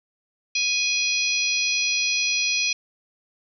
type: harmonic tone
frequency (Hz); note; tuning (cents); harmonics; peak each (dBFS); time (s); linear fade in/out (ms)
830.6; G#5; 0; 3 / 4 / 5 / 6 / 7; -23 / -30 / -28 / -30 / -28; 0.55-2.73; 5
effects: none